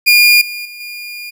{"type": "tone with level steps", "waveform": "30% pulse", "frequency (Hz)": 2422, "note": "D#7", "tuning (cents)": -47, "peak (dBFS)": [-3, -20, -27, -23], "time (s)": [0.06, 1.31], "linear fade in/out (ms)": 20, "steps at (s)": [0.41, 0.65, 0.8], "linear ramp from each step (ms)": 5, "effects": []}